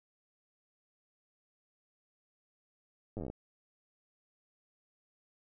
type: slowing click train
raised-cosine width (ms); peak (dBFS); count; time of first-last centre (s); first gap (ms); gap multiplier
2; -27; 11; 3.17-3.3; 9; 1.08
effects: none